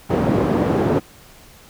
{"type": "band-pass noise", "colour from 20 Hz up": "white", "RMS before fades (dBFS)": -18, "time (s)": [0.09, 1], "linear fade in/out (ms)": 20, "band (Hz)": [110, 410], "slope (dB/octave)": 12, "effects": ["pink hiss -46 dBFS RMS until 1.69 s"]}